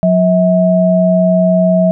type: tone pair together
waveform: sine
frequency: 181 / 645 Hz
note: F#3 / E5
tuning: -38 / -38 cents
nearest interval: octave + minor seventh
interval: 2200 cents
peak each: -10 dBFS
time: 0.03-1.91 s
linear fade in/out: 0 ms
effects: none